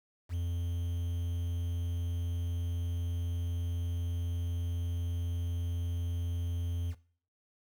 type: tone with quantisation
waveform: triangle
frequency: 86 Hz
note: F2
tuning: 26 cents flat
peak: -29 dBFS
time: 0.29-6.95 s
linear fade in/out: 50 ms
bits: 9
effects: noise-tail reverb RT60 0.5 s tail -18 dB re dry